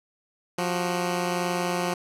10% pulse tone pair together, 176.79 / 375 Hz, F3 / F#4, +21 / +23 cents, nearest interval octave + minor second, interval 1302 cents, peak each -17 / -25 dBFS, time 0.58-1.94 s, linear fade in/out 5 ms, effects low-pass 12000 Hz 12 dB/octave

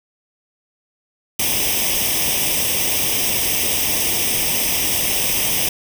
white noise with comb filter, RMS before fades -19 dBFS, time 1.39-5.69 s, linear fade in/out 5 ms, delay 0.35 ms, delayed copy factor +0.8, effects none

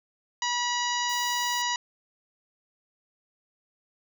harmonic tone, 970 Hz, B5, 31 cents flat, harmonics 1 / 2 / 3 / 4 / 5 / 6 / 7, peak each -29 / -32 / -34 / -35 / -36 / -37 / -37 dBFS, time 0.42-1.76 s, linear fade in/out 2 ms
blue noise, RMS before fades -43 dBFS, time 1.09-1.62 s, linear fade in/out 5 ms
effects none

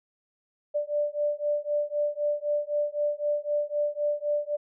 sine beating tone pair, 587.3 / 591.2 Hz, D5 / D5, 0 / +11 cents, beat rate 3.9 Hz, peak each -28 dBFS, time 0.74-4.57 s, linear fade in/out 20 ms, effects none

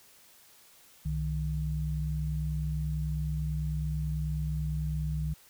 sine tone pair together, 64.66 / 153.8 Hz, C2 / D#3, -20 / -20 cents, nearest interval octave + minor third, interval 1500 cents, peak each -32 / -31 dBFS, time 1.05-5.34 s, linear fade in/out 10 ms, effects white hiss -58 dBFS RMS until 5.49 s

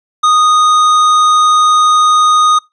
sine tone with hard clipping, 1239 Hz, D#6, 8 cents flat, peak -8 dBFS, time 0.23-2.59 s, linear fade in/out 10 ms, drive 11 dB, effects noise-tail reverb RT60 0.2 s tail -21 dB re dry + resampled to 22050 Hz

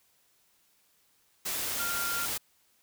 sine tone in noise, 1393 Hz, F6, 5 cents flat, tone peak -33 dBFS, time 1.79-2.26 s, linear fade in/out 10 ms, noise white, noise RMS -33 dBFS, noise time 1.45-2.38 s, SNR -3 dB, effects white hiss -68 dBFS RMS until 2.82 s

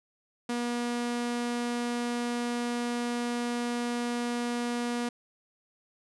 sawtooth tone, 240 Hz, B3, 49 cents flat, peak -25 dBFS, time 0.49-5.09 s, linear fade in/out 5 ms, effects resampled to 24000 Hz

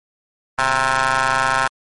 15% pulse ring-modulated tone, 130.81 Hz, C3, in tune, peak -6 dBFS, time 0.58-1.68 s, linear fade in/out 10 ms, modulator 1190 Hz, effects MP3 48 kbps

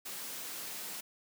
white high-pass noise, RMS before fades -42 dBFS, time 0.05-1.01 s, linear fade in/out 10 ms, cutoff 140 Hz, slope 24 dB/octave, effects none

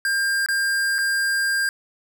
square tone with dropouts, 1600 Hz, G6, 35 cents sharp, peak -20 dBFS, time 0.05-1.69 s, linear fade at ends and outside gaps 1 ms, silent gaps 0.461-0.486 / 0.983-0.987 s, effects none

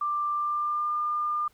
sine tone with pitch glide, 1183 to 1203.7 Hz, D6 to D6, +12 to +42 cents, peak -25 dBFS, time 0.01-1.48 s, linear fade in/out 5 ms, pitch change +30 cents, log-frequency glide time 0.32-0.95 s, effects pink hiss -64 dBFS RMS until 1.53 s

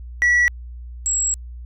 sine tone pair in turn, 1942 / 7672 Hz, B6 / A#8, -30 / +49 cents, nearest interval 2 octaves, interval 2379 cents, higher second, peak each -10 / -17 dBFS, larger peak first, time 0.22-0.48 / 1.06-1.34 s, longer second, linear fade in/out 0 ms, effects tanh soft clip ceiling -12 dBFS + added 60 Hz sine -32 dBFS peak until 1.65 s

